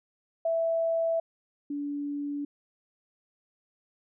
sine tone pair in turn, 660 / 287.9 Hz, E5 / D4, +2 / -34 cents, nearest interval octave + major second, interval 1436 cents, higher first, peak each -24 / -30 dBFS, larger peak first, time 0.45-1.2 / 1.7-2.45 s, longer neither, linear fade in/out 5 ms, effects none

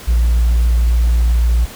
sine tone, 58.27 Hz, A#1, in tune, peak -8 dBFS, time 0.07-1.66 s, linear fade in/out 20 ms, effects tanh soft clip ceiling -7 dBFS + pink hiss -34 dBFS RMS until 1.75 s

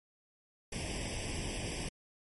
pink noise with comb filter, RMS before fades -38 dBFS, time 0.72-1.89 s, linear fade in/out 5 ms, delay 0.37 ms, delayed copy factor +0.9, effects MP3 48 kbps

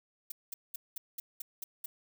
violet noise bursts, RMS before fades -39 dBFS, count 8, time 0.3-1.86 s, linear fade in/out 5 ms, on 20 ms, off 200 ms, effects none

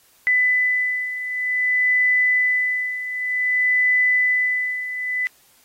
sine beating tone pair, 1999 / 1999.54 Hz, B6 / B6, +20 / +21 cents, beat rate 0.54 Hz, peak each -23 / -18 dBFS, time 0.27-5.27 s, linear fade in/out 0 ms, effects white hiss -56 dBFS RMS until 5.64 s + AAC 48 kbps

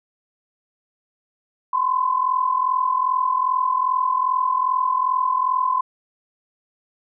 sine tone pair together, 1015.5 / 1058 Hz, B5 / C6, +48 / +19 cents, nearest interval minor second, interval 71 cents, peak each -19 / -22 dBFS, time 1.73-5.81 s, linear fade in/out 5 ms, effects none

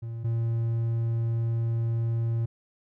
triangle tone pair in turn, 115.2 / 115.2 Hz, A#2 / A#2, -20 / -20 cents, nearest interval unison, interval 0 cents, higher neither, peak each -30 / -22 dBFS, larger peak second, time 0.02-0.24 / 0.24-2.46 s, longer second, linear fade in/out 10 ms, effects none

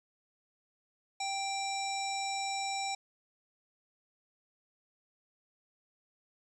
harmonic tone, 784 Hz, G5, in tune, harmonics 1 / 3 / 5 / 7 / 9 / 10, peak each -35 / -40 / -42 / -43 / -45 / -45 dBFS, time 1.2-2.95 s, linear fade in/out 5 ms, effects 11-bit

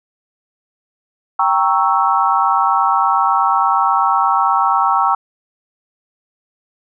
sine chord, G diminished seventh, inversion none, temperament equal, 784 / 932.3 / 1108.7 / 1318.5 Hz, G5 / Bb5 / Db6 / Fb6, 0 / 0 / 0 / 0 cents, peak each -17 dBFS, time 1.39-5.15 s, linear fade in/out 5 ms, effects none

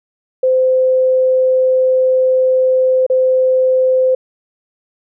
sine tone with dropouts, 516 Hz, C5, 24 cents flat, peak -9 dBFS, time 0.43-4.15 s, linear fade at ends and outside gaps 5 ms, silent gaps 3.065-3.099 s, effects none

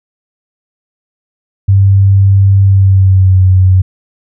sine tone with pitch glide, 98 to 93.25 Hz, G2 to F#2, 0 to +14 cents, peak -3 dBFS, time 1.68-3.82 s, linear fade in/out 10 ms, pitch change -86 cents, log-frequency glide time 2.63-3.41 s, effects none

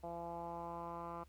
10% pulse tone with low-pass filter sweep, 170 Hz, F3, 46 cents flat, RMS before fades -45 dBFS, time 0.03-1.24 s, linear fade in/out 10 ms, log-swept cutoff 740 to 1200 Hz, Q 3.4, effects added 70 Hz sine -60 dBFS peak until 1.28 s + pink hiss -72 dBFS RMS until 1.28 s

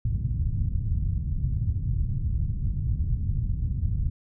white low-pass noise, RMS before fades -26 dBFS, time 0.05-4.1 s, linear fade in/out 5 ms, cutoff 120 Hz, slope 24 dB/octave, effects none

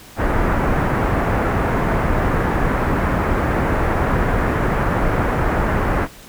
pink low-pass noise, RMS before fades -18 dBFS, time 0.16-6.08 s, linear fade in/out 50 ms, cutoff 1800 Hz, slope 24 dB/octave, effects pink hiss -41 dBFS RMS until 6.28 s

